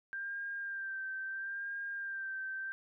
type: tone with vibrato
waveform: sine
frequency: 1583 Hz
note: G6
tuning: 17 cents sharp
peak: -37 dBFS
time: 0.13-2.72 s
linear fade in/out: 0 ms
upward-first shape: sine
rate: 0.75 Hz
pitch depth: 33 cents each way
effects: none